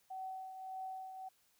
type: tone with tremolo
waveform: sine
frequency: 757 Hz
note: F#5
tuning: 39 cents sharp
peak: -40 dBFS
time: 0.1-1.29 s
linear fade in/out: 10 ms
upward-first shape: triangle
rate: 1.7 Hz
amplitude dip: 55%
effects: white hiss -73 dBFS RMS until 1.59 s